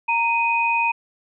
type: tone pair together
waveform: sine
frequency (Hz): 928 / 2497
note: A#5 / D#7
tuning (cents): -8 / +6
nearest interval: octave + perfect fourth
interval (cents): 1714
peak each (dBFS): -20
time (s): 0.08-0.92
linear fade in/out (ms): 10
effects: none